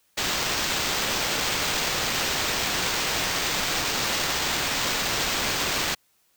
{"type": "noise with sample-and-hold", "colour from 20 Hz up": "blue", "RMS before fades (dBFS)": -26, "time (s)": [0.17, 5.95], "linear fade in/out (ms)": 10, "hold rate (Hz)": 11025, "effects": ["white hiss -66 dBFS RMS until 6.36 s"]}